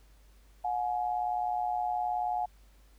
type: tone pair together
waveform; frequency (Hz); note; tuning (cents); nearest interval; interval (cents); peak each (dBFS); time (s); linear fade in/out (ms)
sine; 725 / 844; F#5 / G#5; -35 / +28; minor third; 263; -30 / -33; 0.64-2.46; 10
effects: added 50 Hz sine -56 dBFS peak until 2.98 s + pink hiss -66 dBFS RMS until 2.98 s